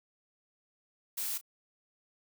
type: noise with echo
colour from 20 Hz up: blue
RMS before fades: -35 dBFS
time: 1.17-1.38 s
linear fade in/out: 10 ms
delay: 33 ms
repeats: 1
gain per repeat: -15 dB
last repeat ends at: 1.413 s
effects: none